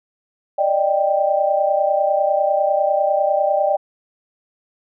sine tone cluster, 586 / 616 / 784 Hz, D5 / D#5 / G5, -4 / -17 / 0 cents, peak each -19 dBFS, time 0.58-3.77 s, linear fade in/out 10 ms, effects none

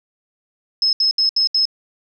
sine tone bursts, 5180 Hz, E8, 31 cents flat, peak -13 dBFS, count 5, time 0.82-1.654 s, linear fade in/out 2 ms, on 110 ms, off 71 ms, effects none

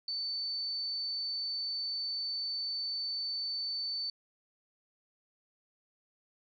sine tone, 4524 Hz, C#8, 34 cents sharp, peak -33 dBFS, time 0.08-4.1 s, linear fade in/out 2 ms, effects none

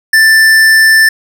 sine tone with tanh clipping, 1770 Hz, A6, 10 cents sharp, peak -5 dBFS, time 0.13-1.09 s, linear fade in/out 5 ms, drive 16 dB, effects none

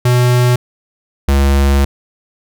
square tone pair in turn, 123.47 / 69.3 Hz, B2 / C#2, 0 / 0 cents, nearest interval minor seventh, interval 1000 cents, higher first, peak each -9 dBFS, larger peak neither, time 0.05-0.56 / 1.28-1.85 s, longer second, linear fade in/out 5 ms, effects none

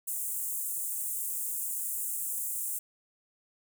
pink high-pass noise, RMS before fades -34 dBFS, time 0.07-2.79 s, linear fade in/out 10 ms, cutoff 7700 Hz, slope 48 dB/octave, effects none

